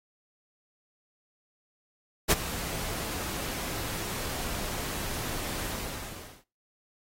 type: noise with ADSR envelope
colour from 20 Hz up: pink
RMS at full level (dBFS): -18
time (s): 2.28-6.44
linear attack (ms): 36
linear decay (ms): 28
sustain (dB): -17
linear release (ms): 750
effects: noise-tail reverb RT60 0.3 s tail -21 dB re dry + AAC 48 kbps